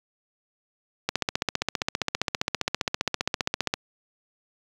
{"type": "click train", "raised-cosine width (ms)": 0.2, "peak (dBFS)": -6, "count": 41, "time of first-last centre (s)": [1.09, 3.739], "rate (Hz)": 15.1, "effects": ["high-pass 80 Hz 12 dB/octave", "8-bit"]}